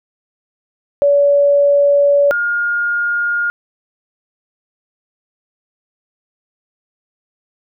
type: tone pair in turn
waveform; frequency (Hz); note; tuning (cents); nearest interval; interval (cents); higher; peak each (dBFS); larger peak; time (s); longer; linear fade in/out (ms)
sine; 570 / 1419.8; C#5 / F6; +48 / +28; octave + major third; 1580; second; -8 / -14; first; 1.02-2.31 / 2.31-3.5; first; 0
effects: none